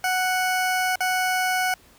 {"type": "tone with dropouts", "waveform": "20% pulse", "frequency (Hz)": 740, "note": "F#5", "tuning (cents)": 0, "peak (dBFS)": -16, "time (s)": [0.04, 1.74], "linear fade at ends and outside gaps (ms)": 2, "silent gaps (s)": [0.957, 1.005], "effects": ["pink hiss -54 dBFS RMS until 1.98 s"]}